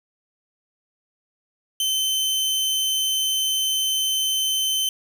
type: tone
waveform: sawtooth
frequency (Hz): 3076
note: G7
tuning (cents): -33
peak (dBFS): -17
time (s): 1.8-4.89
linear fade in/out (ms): 2
effects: none